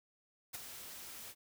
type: noise with ADSR envelope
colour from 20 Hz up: white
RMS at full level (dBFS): -41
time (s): 0.53-1.35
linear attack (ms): 18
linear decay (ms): 20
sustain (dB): -8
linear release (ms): 57
effects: none